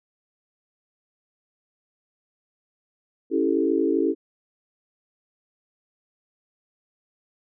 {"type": "chord", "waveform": "sine", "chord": "A dominant seventh", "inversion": "first", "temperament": "equal", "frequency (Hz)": [277.2, 329.6, 392, 440], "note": ["C#4", "E4", "G4", "A4"], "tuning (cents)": [0, 0, 0, 0], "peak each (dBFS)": [-25, -23, -25, -26], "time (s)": [3.3, 4.15], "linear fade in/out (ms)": 50, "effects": []}